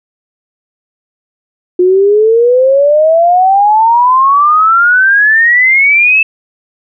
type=exponential sweep; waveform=sine; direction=up; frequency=355.7 to 2645 Hz; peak=-4 dBFS; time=1.79-6.23 s; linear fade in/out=5 ms; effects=none